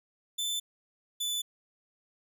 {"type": "tone pair in turn", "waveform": "sawtooth", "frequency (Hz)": [3528, 3489], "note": ["A7", "A7"], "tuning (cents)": [4, -15], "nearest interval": "unison", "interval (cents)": 19, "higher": "first", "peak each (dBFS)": -27, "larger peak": "neither", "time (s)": [[0.38, 0.6], [1.2, 1.42]], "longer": "neither", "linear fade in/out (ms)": 10, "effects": []}